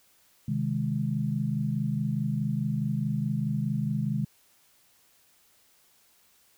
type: chord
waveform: sine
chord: Ab major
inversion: first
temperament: equal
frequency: 130.81 / 155.56 / 207.7 Hz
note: C3 / Eb3 / Ab3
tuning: 0 / 0 / 0 cents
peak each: -30 dBFS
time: 0.48-4.25 s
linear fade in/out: 5 ms
effects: white hiss -63 dBFS RMS until 6.57 s